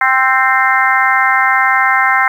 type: harmonic tone with a mistuned harmonic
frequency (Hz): 261.6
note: C4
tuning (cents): 0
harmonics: 3 / 4 / 5 / 6 / 7 / 8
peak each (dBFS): -16 / -16 / -16 / -16 / -16 / -16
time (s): 0.01-2.28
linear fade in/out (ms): 2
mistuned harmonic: 5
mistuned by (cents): +25
effects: 7-bit